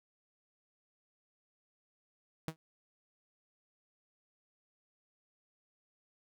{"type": "tone with exponential decay", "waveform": "sawtooth", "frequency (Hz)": 160, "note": "D#3", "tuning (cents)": 49, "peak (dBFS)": -28, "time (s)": [2.48, 2.56], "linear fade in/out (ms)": 0, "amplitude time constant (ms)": 16, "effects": []}